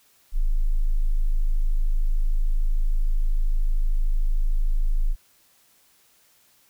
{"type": "tone", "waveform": "sine", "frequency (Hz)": 26.59, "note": "G#0", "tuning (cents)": 42, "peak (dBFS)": -17, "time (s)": [0.32, 5.16], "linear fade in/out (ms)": 50, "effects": ["white hiss -60 dBFS RMS until 6.69 s"]}